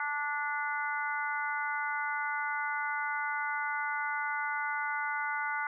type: harmonic tone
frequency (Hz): 292.2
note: D4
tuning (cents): -9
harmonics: 3 / 4 / 5 / 6 / 7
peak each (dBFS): -36 / -39 / -34 / -48 / -38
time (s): 0-5.67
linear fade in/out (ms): 2
effects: none